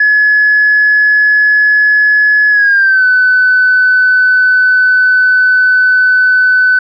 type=tone with pitch glide; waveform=sine; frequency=1700 to 1505.8 Hz; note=G#6 to F#6; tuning=+40 to +30 cents; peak=-4 dBFS; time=0-6.79 s; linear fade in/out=5 ms; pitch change=-210 cents; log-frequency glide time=2.5-3.05 s; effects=tanh soft clip ceiling -1 dBFS